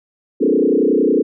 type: tone with frequency modulation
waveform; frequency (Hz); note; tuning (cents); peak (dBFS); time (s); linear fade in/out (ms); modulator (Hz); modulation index
sine; 356.8; F4; +37; -11; 0.4-1.23; 20; 30.9; 3.6
effects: none